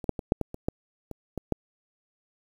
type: clicks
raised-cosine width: 2 ms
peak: -24 / -9 / -19 / -6 / -14 / -23 / -12 / -24 / -18 / -11 dBFS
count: 10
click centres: 0.042 / 0.093 / 0.192 / 0.321 / 0.413 / 0.544 / 0.685 / 1.113 / 1.377 / 1.523 s
effects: 8-bit